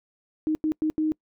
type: tone bursts at uneven times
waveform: sine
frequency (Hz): 311.1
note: D#4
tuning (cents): 0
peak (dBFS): -21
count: 4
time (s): 0.47-0.55 / 0.64-0.72 / 0.82-0.9 / 0.98-1.12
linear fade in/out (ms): 0
effects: noise-tail reverb RT60 0.1 s tail -26 dB re dry